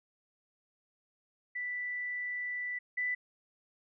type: tone pair in turn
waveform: sine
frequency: 1975.5 / 1986.8 Hz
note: B6 / B6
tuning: 0 / +10 cents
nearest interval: unison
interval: 10 cents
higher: second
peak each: -34 / -30 dBFS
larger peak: second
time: 1.55-2.79 / 2.97-3.15 s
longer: first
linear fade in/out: 10 ms
effects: none

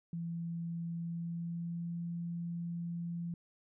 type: tone with pitch glide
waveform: sine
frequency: 168.4 to 170.65 Hz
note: E3 to F3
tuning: +37 to -40 cents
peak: -36 dBFS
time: 0.13-3.34 s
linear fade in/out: 2 ms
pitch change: +23 cents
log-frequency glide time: 0.92-2.03 s
effects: none

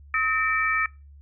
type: tone cluster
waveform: sine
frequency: 1276 / 1817 / 2316 Hz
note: D#6 / A#6 / D7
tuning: +43 / -45 / -25 cents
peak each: -25 dBFS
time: 0.14-0.86 s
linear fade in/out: 2 ms
effects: noise-tail reverb RT60 0.3 s tail -26 dB re dry + added 71 Hz sine -45 dBFS peak until 1.21 s

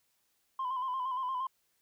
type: tone with vibrato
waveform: sine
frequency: 1029 Hz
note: C6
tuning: 29 cents flat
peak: -30 dBFS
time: 0.59-1.47 s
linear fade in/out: 5 ms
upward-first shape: square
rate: 8.6 Hz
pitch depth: 48 cents each way
effects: tanh soft clip ceiling -29 dBFS + white hiss -75 dBFS RMS until 1.81 s

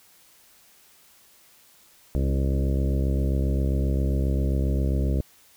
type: harmonic tone with a mistuned harmonic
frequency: 67.5 Hz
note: C#2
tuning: 45 cents flat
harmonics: 1 / 2 / 3 / 4 / 5 / 6 / 7 / 8 / 9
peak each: -22 / -28 / -32 / -34 / -36 / -38 / -39 / -40 / -41 dBFS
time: 2.15-5.21 s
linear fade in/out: 0 ms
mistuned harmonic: 5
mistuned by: -17 cents
effects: white hiss -56 dBFS RMS until 5.56 s

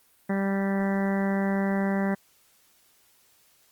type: harmonic tone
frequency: 196 Hz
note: G3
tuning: in tune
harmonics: 1 / 2 / 3 / 4 / 5 / 6 / 7 / 8 / 9 / 10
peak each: -24 / -33 / -33 / -36 / -40 / -44 / -45 / -40 / -40 / -39 dBFS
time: 0.29-2.15 s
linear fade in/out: 10 ms
effects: white hiss -62 dBFS RMS until 3.71 s + Opus 32 kbps

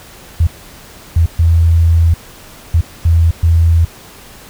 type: tone bursts at uneven times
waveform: sine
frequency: 83 Hz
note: E2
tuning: 12 cents sharp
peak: -6 dBFS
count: 6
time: 0.4-0.47 / 1.16-1.26 / 1.39-2.14 / 2.74-2.81 / 3.05-3.31 / 3.43-3.85 s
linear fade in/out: 5 ms
effects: pink hiss -37 dBFS RMS until 4.49 s

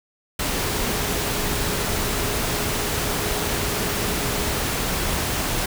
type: tone in noise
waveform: sine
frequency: 415.3 Hz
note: G#4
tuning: in tune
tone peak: -33 dBFS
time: 0.66-4.6 s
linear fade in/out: 5 ms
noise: pink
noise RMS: -24 dBFS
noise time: 0.39-5.66 s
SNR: -12 dB
effects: none

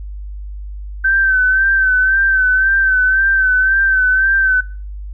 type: tone with vibrato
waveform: sine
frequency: 1541 Hz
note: G6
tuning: 30 cents flat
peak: -10 dBFS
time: 1.04-4.61 s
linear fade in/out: 10 ms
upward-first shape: sine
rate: 1.9 Hz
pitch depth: 41 cents each way
effects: noise-tail reverb RT60 0.4 s tail -21 dB re dry + added 50 Hz sine -25 dBFS peak until 5.13 s

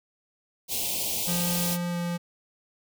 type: band-stop noise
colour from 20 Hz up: white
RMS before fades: -29 dBFS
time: 0.68-1.78 s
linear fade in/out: 50 ms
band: 900 to 2400 Hz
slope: 48 dB/octave
type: tone with pitch glide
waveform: square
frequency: 174.61 to 173.3 Hz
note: F3 to F3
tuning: 0 to -13 cents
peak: -28 dBFS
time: 1.27-2.18 s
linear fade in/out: 20 ms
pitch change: -13 cents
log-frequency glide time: 1.9-1.97 s
effects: none

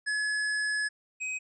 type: tone pair in turn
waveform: square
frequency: 1700 / 2524 Hz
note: G#6 / D#7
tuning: +40 / +24 cents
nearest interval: perfect fifth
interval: 684 cents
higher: second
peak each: -28 / -32 dBFS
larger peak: first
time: 0.06-0.89 / 1.2-1.39 s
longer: first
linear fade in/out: 20 ms
effects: resampled to 24000 Hz

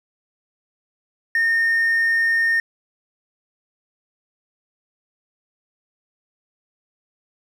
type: tone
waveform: triangle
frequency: 1830 Hz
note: A#6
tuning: 32 cents flat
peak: -13 dBFS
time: 1.35-2.6 s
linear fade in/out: 2 ms
effects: tanh soft clip ceiling -11 dBFS

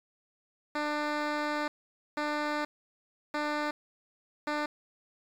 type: tone bursts at uneven times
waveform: 10% pulse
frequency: 298.1 Hz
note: D4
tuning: 26 cents sharp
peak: -21 dBFS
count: 4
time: 0.75-1.68 / 2.17-2.65 / 3.34-3.71 / 4.47-4.66 s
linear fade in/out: 5 ms
effects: low-pass 4000 Hz 12 dB/octave + 9-bit

